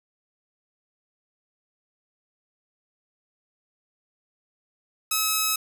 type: tone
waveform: 5% pulse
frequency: 1286 Hz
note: E6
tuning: 43 cents flat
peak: -10 dBFS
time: 5.11-5.56 s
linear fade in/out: 5 ms
effects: none